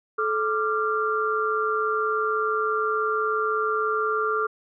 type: tone cluster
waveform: sine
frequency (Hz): 433.5 / 1184 / 1383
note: A4 / D6 / F6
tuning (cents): -26 / +14 / -17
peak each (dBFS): -26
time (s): 0.18-4.47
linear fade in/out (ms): 10
effects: none